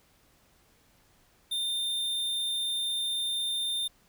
square tone, 3614 Hz, A7, 46 cents sharp, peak -29 dBFS, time 1.51-3.88 s, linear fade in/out 10 ms, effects pink hiss -64 dBFS RMS until 4.08 s

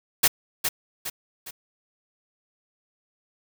white noise with echo, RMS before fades -17 dBFS, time 0.23-0.28 s, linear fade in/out 10 ms, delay 410 ms, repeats 3, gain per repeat -7 dB, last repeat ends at 1.51 s, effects none

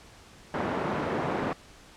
pink band-pass noise, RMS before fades -30 dBFS, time 0.54-1.53 s, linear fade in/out 0 ms, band 180 to 1300 Hz, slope 12 dB/octave, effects pink hiss -52 dBFS RMS until 1.96 s + low-pass 8000 Hz 12 dB/octave

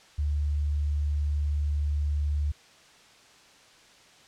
sine tone, 73.42 Hz, D2, in tune, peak -24 dBFS, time 0.18-2.52 s, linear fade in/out 10 ms, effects white hiss -55 dBFS RMS until 4.27 s + low-pass 6000 Hz 12 dB/octave

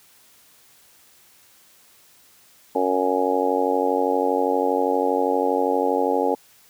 harmonic tone, 92.5 Hz, F#2, in tune, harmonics 3 / 4 / 5 / 6 / 7 / 8 / 9, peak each -26 / -28 / -23 / -26 / -31 / -30 / -24 dBFS, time 2.75-6.35 s, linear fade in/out 5 ms, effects white hiss -54 dBFS RMS until 6.69 s + high-pass 60 Hz 12 dB/octave

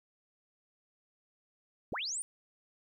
sine linear sweep, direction up, 68.8 to 9410 Hz, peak -34 dBFS, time 1.92-2.22 s, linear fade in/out 0 ms, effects 12-bit

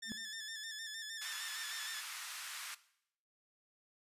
15% pulse tone with vibrato, 1760 Hz, A6, in tune, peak -37 dBFS, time 0.02-2.01 s, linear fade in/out 10 ms, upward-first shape square, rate 6.5 Hz, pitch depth 42 cents each way
sine tone with exponential growth, 220 Hz, A3, in tune, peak -36 dBFS, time 0.04-0.12 s, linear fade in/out 0 ms, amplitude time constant 16 ms
pink band-pass noise, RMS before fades -46 dBFS, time 1.21-2.75 s, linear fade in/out 10 ms, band 1200 to 13000 Hz, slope 24 dB/octave
effects noise-tail reverb RT60 0.7 s tail -17 dB re dry + resampled to 32000 Hz

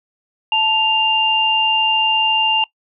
sine tone pair together, 880.8 / 2794 Hz, A5 / F7, +2 / 0 cents, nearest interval octave + minor sixth, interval 1998 cents, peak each -18 / -14 dBFS, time 0.52-2.64 s, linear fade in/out 2 ms, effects noise-tail reverb RT60 0.1 s tail -22 dB re dry

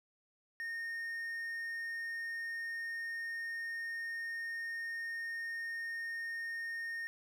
triangle tone with quantisation, 1840 Hz, A#6, 23 cents flat, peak -36 dBFS, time 0.6-7.07 s, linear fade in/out 0 ms, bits 11, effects none

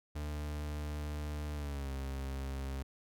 40% pulse tone with pitch glide, 74.5 to 67.53 Hz, D2 to C#2, +25 to -45 cents, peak -36 dBFS, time 0.15-2.83 s, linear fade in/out 10 ms, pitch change -170 cents, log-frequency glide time 1.54-1.92 s, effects none

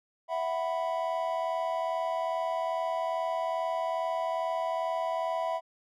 triangle chord, E suspended second, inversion none, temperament just, 659.3 / 741.7 / 988.9 Hz, E5 / F#5 / B5, 0 / +4 / +2 cents, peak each -29 / -33 / -32 dBFS, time 0.28-5.61 s, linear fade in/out 50 ms, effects none

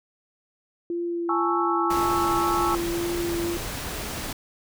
sine tone with vibrato, 342.6 Hz, F4, 33 cents flat, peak -25 dBFS, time 0.9-3.57 s, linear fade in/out 2 ms, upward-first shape triangle, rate 1.9 Hz, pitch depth 14 cents each way
sine chord, A major seventh, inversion third, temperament equal, 830.6 / 880 / 1108.7 / 1318.5 Hz, G#5 / A5 / C#6 / E6, 0 / 0 / 0 / 0 cents, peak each -28 / -31 / -27 / -26 dBFS, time 1.29-2.75 s, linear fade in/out 2 ms
pink noise, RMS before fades -32 dBFS, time 1.9-4.33 s, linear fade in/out 5 ms
effects none

